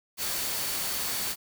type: tone in noise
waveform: sine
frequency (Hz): 4478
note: C#8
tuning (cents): +17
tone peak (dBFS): -40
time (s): 0.17-1.36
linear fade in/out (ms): 50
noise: white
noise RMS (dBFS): -31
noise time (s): 0.17-1.36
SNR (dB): -12
effects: none